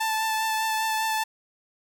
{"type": "tone with vibrato", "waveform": "sawtooth", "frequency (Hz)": 880, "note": "A5", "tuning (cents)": 0, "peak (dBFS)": -20, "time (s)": [0, 1.24], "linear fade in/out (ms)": 10, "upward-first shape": "triangle", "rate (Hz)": 5, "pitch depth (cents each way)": 19, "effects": []}